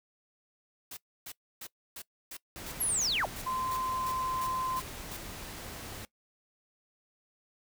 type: noise bursts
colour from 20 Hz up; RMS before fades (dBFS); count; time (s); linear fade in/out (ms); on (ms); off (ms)
white; -43; 13; 0.91-5.17; 5; 60; 290
type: noise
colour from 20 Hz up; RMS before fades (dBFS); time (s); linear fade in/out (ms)
pink; -43; 2.56-6.05; 0
type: linear sweep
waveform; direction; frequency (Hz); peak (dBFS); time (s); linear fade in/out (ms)
sine; down; 11700 to 418.1; -27; 2.8-3.26; 10
type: tone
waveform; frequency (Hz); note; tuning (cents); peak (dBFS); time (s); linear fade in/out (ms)
sine; 1035; C6; -19; -31; 3.46-4.8; 10
effects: noise-tail reverb RT60 0.1 s tail -20 dB re dry